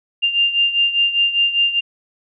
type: beating tone pair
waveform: sine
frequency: 2794 / 2799 Hz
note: F7 / F7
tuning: 0 / +3 cents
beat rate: 5 Hz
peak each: -15 / -20 dBFS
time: 0.22-1.81 s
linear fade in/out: 20 ms
effects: none